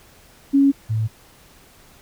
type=tone pair in turn; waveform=sine; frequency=277.2 / 110.01 Hz; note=C#4 / A2; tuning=0 / 0 cents; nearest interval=octave + major third; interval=1600 cents; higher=first; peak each=-11 / -18 dBFS; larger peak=first; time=0.53-0.72 / 0.89-1.08 s; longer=neither; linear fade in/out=20 ms; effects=pink hiss -50 dBFS RMS until 2.01 s